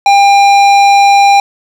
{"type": "tone with hard clipping", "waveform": "sine", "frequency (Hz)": 800, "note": "G5", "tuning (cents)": 35, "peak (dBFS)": -5, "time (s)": [0.06, 1.4], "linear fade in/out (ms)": 2, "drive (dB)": 13, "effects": []}